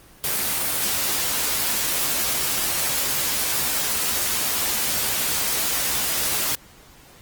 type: noise with comb filter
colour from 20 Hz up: white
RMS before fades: -23 dBFS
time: 0.24-6.55 s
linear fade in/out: 0 ms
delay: 14 ms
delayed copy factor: +0.6
effects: pink hiss -49 dBFS RMS until 7.21 s + Opus 24 kbps